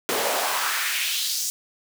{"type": "noise with high-pass filter sweep", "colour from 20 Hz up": "pink", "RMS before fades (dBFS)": -25, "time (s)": [0.09, 1.5], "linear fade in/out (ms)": 0, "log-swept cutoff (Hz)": [370, 6500], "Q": 2, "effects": []}